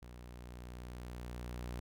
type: tone with level ramp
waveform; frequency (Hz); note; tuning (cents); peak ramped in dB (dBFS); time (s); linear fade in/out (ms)
sawtooth; 60.7; B1; -29; -46 to -36; 0.02-1.8; 5
effects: none